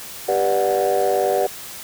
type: chord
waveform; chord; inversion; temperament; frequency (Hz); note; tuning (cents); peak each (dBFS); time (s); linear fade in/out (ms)
sine; G major seventh; none; just; 392 / 490 / 588 / 735; G4 / B4 / D5 / F#5; 0 / -14 / +2 / -12; -20; 0.28-1.47; 10
effects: tanh soft clip ceiling -11 dBFS + white hiss -35 dBFS RMS until 1.83 s